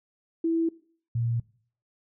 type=tone pair in turn; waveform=sine; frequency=329.6 / 117.04 Hz; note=E4 / A#2; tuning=0 / +7 cents; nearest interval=octave + tritone; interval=1793 cents; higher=first; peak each=-22 / -24 dBFS; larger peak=first; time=0.44-0.69 / 1.15-1.4 s; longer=neither; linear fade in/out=5 ms; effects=noise-tail reverb RT60 0.5 s tail -21 dB re dry